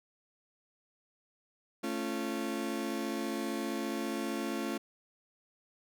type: chord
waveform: 35% pulse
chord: A augmented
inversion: none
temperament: just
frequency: 220 / 275 / 343.8 Hz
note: A3 / C#4 / E#4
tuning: 0 / -14 / -27 cents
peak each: -36 / -36 / -36 dBFS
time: 1.83-4.78 s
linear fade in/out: 10 ms
effects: none